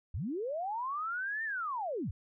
sine linear two-way sweep, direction up then down, 58.27 to 1829 to 58.27 Hz, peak -33 dBFS, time 0.14-2.11 s, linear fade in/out 5 ms, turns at 1.44 s, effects none

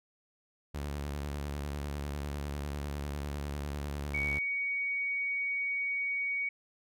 sawtooth tone with vibrato, 72 Hz, D2, 34 cents flat, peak -31 dBFS, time 0.74-4.39 s, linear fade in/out 10 ms, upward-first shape square, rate 10 Hz, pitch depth 38 cents each way
sine tone, 2245 Hz, C#7, 21 cents sharp, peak -30 dBFS, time 4.14-6.49 s, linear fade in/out 5 ms
effects none

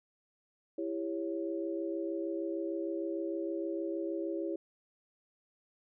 sine chord, C# diminished, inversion first, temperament just, 332.6 / 399.1 / 554.4 Hz, E4 / G4 / C#5, +16 / +31 / 0 cents, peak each -35 / -39 / -40 dBFS, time 0.78-4.56 s, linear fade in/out 5 ms, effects none

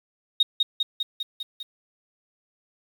sine tone with echo, 3729 Hz, A#7, in tune, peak -14 dBFS, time 0.4-0.43 s, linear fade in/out 5 ms, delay 200 ms, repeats 6, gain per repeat -3 dB, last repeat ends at 1.63 s, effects tanh soft clip ceiling -10 dBFS + 8-bit

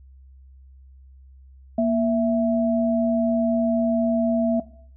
sine tone pair together, 235.4 / 660.6 Hz, A#3 / E5, +17 / +4 cents, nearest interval octave + tritone, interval 1787 cents, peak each -20 dBFS, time 1.78-4.6 s, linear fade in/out 5 ms, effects noise-tail reverb RT60 0.6 s tail -18 dB re dry + added 66 Hz sine -45 dBFS peak until 4.96 s

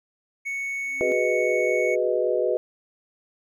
triangle tone, 2217 Hz, C#7, in tune, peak -25 dBFS, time 0.45-1.96 s, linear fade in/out 20 ms
triangle tone with exponential growth, 268.9 Hz, C4, 47 cents sharp, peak -28 dBFS, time 0.79-1.12 s, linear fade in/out 0 ms, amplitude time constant 71 ms
sine chord, G# minor seventh, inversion third, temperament equal, 370 / 415.3 / 493.9 / 622.3 Hz, F#4 / G#4 / B4 / D#5, 0 / 0 / 0 / 0 cents, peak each -26 / -28 / -24 / -26 dBFS, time 1.01-2.57 s, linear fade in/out 0 ms
effects none

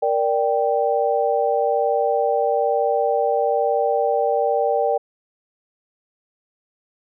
sine chord, G minor, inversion first, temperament equal, 466.2 / 587.3 / 784 Hz, Bb4 / D5 / G5, 0 / 0 / 0 cents, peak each -21 dBFS, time 0.02-4.98 s, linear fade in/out 10 ms, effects none

